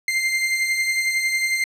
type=beating tone pair; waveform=40% pulse; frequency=2093 / 2104 Hz; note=C7 / C7; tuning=0 / +9 cents; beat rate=11 Hz; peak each=-19 / -27 dBFS; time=0.08-1.64 s; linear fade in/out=2 ms; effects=low-pass 11000 Hz 12 dB/octave